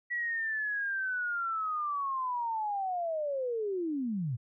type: linear sweep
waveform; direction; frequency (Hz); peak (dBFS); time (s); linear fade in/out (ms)
sine; down; 1944 to 109.2; -30; 0.1-4.37; 20
effects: none